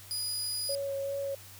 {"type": "tone", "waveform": "25% pulse", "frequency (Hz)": 4927, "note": "D#8", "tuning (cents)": -18, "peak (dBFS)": -27, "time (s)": [0.11, 0.75], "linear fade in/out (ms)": 0}
{"type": "tone with vibrato", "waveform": "sine", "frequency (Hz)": 554.4, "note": "C#5", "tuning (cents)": 0, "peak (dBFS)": -31, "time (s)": [0.69, 1.35], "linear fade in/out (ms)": 5, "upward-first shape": "sine", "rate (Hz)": 2.6, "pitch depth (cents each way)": 12}
{"effects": ["added 98 Hz sine -53 dBFS peak until 1.59 s", "white hiss -51 dBFS RMS until 1.59 s"]}